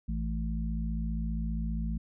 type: harmonic tone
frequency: 55 Hz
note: A1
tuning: in tune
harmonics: 1 / 3 / 4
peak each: -31 / -36 / -37 dBFS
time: 0.08-1.98 s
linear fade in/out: 10 ms
effects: none